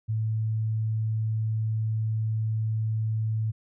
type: tone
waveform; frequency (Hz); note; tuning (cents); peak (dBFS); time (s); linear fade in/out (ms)
sine; 110; A2; 0; -24; 0.08-3.52; 20
effects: none